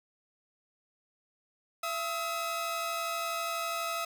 sawtooth tone pair together, 674.1 / 1276 Hz, E5 / D#6, +39 / +43 cents, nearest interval major seventh, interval 1104 cents, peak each -32 / -30 dBFS, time 1.83-4.05 s, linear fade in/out 5 ms, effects none

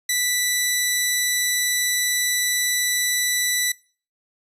10% pulse tone, 1975.5 Hz, B6, in tune, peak -10 dBFS, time 0.09-3.72 s, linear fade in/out 5 ms, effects noise-tail reverb RT60 0.4 s tail -23 dB re dry + resampled to 32000 Hz

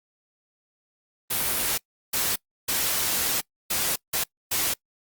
white noise bursts at uneven times, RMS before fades -25 dBFS, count 6, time 1.3-1.78 / 2.13-2.36 / 2.68-3.41 / 3.7-3.96 / 4.13-4.24 / 4.51-4.74 s, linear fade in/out 10 ms, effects noise-tail reverb RT60 0.1 s tail -25 dB re dry + Opus 32 kbps

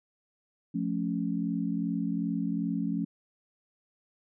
sine chord, F augmented, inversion none, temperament equal with one note detuned, 174.61 / 217.2 / 277.2 Hz, F3 / A3 / C#4, 0 / -22 / 0 cents, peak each -32 dBFS, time 0.74-3.05 s, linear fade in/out 10 ms, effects none

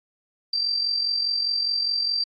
sine tone with amplitude modulation, 4694 Hz, D8, 2 cents flat, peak -19 dBFS, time 0.53-2.24 s, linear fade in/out 5 ms, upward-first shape sine, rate 44.9 Hz, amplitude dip 55%, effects AAC 32 kbps

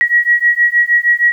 sine beating tone pair, 1909 / 1915.4 Hz, A#6 / A#6, +41 / +46 cents, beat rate 6.4 Hz, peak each -12 dBFS, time 0.01-1.32 s, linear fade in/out 0 ms, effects 8-bit

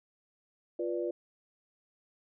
sine chord, B diminished, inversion second, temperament equal with one note detuned, 349.2 / 491 / 587.3 Hz, F4 / B4 / D5, 0 / -10 / 0 cents, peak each -33 / -36 / -37 dBFS, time 0.79-1.11 s, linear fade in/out 5 ms, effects none

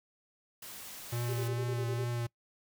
white noise, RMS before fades -46 dBFS, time 0.62-1.48 s, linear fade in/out 5 ms
square tone with vibrato, 118.4 Hz, A#2, 27 cents sharp, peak -33 dBFS, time 1.12-2.27 s, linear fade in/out 10 ms, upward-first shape triangle, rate 2.3 Hz, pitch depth 30 cents each way
sine tone with tremolo, 392 Hz, G4, in tune, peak -36 dBFS, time 1.28-2.06 s, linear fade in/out 20 ms, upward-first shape square, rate 9.9 Hz, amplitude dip 75%
effects noise-tail reverb RT60 0.1 s tail -22 dB re dry

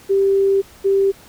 sine tone pair in turn, 392 / 392 Hz, G4 / G4, 0 / 0 cents, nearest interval unison, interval 0 cents, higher neither, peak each -12 dBFS, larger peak neither, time 0.09-0.62 / 0.84-1.12 s, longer first, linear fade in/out 20 ms, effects pink hiss -45 dBFS RMS until 1.28 s

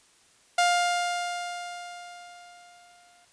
sawtooth tone with exponential decay, 704 Hz, F5, 14 cents sharp, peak -15 dBFS, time 0.58-3.25 s, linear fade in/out 5 ms, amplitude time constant 580 ms, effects white hiss -60 dBFS RMS until 3.32 s + resampled to 22050 Hz

